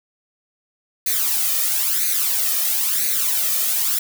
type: noise with flanger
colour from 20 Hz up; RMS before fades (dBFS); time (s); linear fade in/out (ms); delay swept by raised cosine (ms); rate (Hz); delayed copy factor
blue; -20; 1.06-3.99; 5; 0.47 to 1.67; 1; +0.7
effects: none